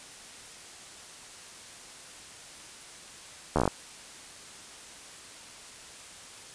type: slowing click train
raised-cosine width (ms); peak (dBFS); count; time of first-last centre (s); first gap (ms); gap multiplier
1; -10; 8; 3.56-3.677; 12; 1.11
effects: white hiss -47 dBFS RMS until 6.54 s + resampled to 22050 Hz